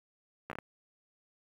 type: slowing click train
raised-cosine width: 0.5 ms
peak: -24 dBFS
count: 5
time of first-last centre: 0.5-0.586 s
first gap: 13 ms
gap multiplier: 1.35
effects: high-pass 80 Hz 12 dB/octave + 9-bit